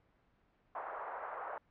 white band-pass noise, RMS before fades -43 dBFS, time 0.75-1.58 s, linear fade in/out 2 ms, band 550 to 1300 Hz, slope 24 dB/octave, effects pink hiss -72 dBFS RMS until 1.7 s + low-pass 2000 Hz 12 dB/octave

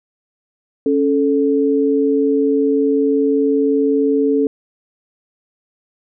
sine tone pair together, 277.2 / 437.4 Hz, C#4 / A4, 0 / -10 cents, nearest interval minor sixth, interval 790 cents, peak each -15 dBFS, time 0.86-4.47 s, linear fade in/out 2 ms, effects none

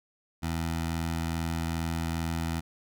15% pulse tone with notch filter, 82.41 Hz, E2, in tune, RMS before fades -31 dBFS, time 0.42-2.61 s, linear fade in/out 20 ms, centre 410 Hz, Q 1.7, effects none

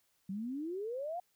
sine exponential sweep, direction up, 185 to 733 Hz, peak -36 dBFS, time 0.29-1.2 s, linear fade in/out 5 ms, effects white hiss -75 dBFS RMS until 1.35 s

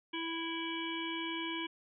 harmonic tone, 329.6 Hz, E4, in tune, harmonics 1 / 3 / 5 / 7 / 9 / 10, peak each -39 / -43 / -47 / -42 / -43 / -46 dBFS, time 0.13-1.67 s, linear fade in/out 10 ms, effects none

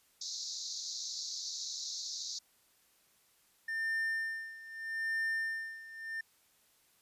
pink band-pass noise, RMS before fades -41 dBFS, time 0.21-2.39 s, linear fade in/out 5 ms, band 3900 to 6800 Hz, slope 96 dB/octave
triangle tone with tremolo, 1800 Hz, A6, 39 cents sharp, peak -29 dBFS, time 3.68-6.21 s, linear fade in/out 5 ms, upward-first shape sine, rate 0.8 Hz, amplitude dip 85%
effects white hiss -69 dBFS RMS until 7.01 s + resampled to 32000 Hz

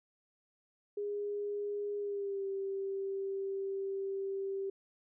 sine tone with pitch glide, 410 to 390.4 Hz, G#4 to G4, -22 to -7 cents, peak -34 dBFS, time 0.97-4.7 s, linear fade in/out 5 ms, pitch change -85 cents, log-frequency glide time 1.98-2.46 s, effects none

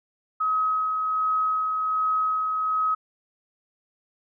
sine tone with tremolo, 1272 Hz, D#6, 38 cents sharp, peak -20 dBFS, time 0.4-2.95 s, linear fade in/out 10 ms, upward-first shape sine, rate 1.3 Hz, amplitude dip 30%, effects none

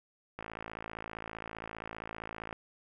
click train, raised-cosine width 0.5 ms, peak -25 dBFS, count 119, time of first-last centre 0.39-2.528 s, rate 55.2 Hz, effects none

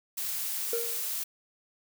blue noise, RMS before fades -33 dBFS, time 0.17-1.24 s, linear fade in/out 10 ms
triangle tone with exponential decay, 466.2 Hz, A#4, in tune, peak -24 dBFS, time 0.73-1.09 s, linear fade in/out 2 ms, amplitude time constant 78 ms
effects none

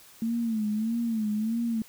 sine tone with vibrato, 222.3 Hz, A3, 18 cents sharp, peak -25 dBFS, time 0.22-1.82 s, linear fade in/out 2 ms, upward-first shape sine, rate 1.6 Hz, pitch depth 97 cents each way, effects white hiss -53 dBFS RMS until 1.88 s

